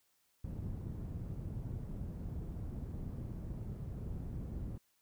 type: low-pass noise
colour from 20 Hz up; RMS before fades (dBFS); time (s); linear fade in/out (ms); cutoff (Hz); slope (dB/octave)
white; -42; 0.44-4.78; 5; 130; 12
effects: white hiss -75 dBFS RMS until 5.01 s